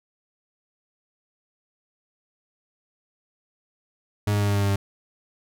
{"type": "tone with pitch steps", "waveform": "40% pulse", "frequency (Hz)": [103.7, 102.92, 102.15, 101.39, 100.63, 99.88, 99.13], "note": ["G#2", "G#2", "G#2", "G#2", "G2", "G2", "G2"], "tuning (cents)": [-2, -15, -28, -41, 46, 33, 20], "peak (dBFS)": -19, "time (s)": [4.27, 4.76], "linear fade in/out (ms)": 5, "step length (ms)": 70, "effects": []}